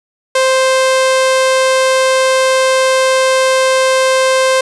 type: tone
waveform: sawtooth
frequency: 523.3 Hz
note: C5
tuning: in tune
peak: -5 dBFS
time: 0.35-4.61 s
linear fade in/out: 5 ms
effects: resampled to 24000 Hz + 7-bit